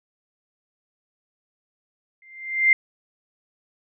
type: tone with exponential growth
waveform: sine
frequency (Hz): 2093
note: C7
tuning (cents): 0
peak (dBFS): -10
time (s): 2.22-2.73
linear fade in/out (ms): 2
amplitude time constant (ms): 110
effects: none